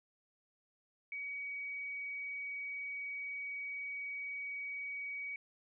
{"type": "tone", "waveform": "sine", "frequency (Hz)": 2261, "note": "C#7", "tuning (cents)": 34, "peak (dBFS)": -39, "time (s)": [1.12, 5.36], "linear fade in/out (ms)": 2, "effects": []}